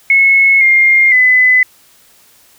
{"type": "tone with pitch steps", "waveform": "sine", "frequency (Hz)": [2187, 2119, 2011], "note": ["C#7", "C7", "B6"], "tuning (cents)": [-24, 21, 31], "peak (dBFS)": -5, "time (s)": [0.1, 1.63], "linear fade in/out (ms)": 2, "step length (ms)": 510, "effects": ["white hiss -47 dBFS RMS until 2.58 s"]}